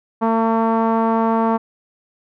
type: tone with low-pass filter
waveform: sawtooth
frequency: 225.7 Hz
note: A3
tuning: 44 cents sharp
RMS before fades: -17 dBFS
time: 0.21-1.58 s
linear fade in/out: 20 ms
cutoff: 1000 Hz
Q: 3.3
effects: none